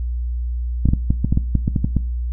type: clicks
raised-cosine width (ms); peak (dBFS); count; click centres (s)
5; -4; 12; 0.856 / 0.888 / 0.935 / 1.105 / 1.246 / 1.325 / 1.374 / 1.553 / 1.679 / 1.762 / 1.845 / 1.967
effects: noise-tail reverb RT60 0.4 s tail -19 dB re dry + added 60 Hz sine -20 dBFS peak until 2.32 s